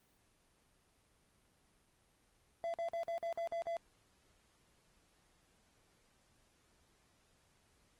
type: tone bursts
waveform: triangle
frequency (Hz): 674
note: E5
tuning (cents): +38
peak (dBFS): -34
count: 8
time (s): 2.64-3.768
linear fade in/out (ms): 0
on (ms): 99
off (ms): 48
effects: pink hiss -72 dBFS RMS until 7.99 s + Opus 24 kbps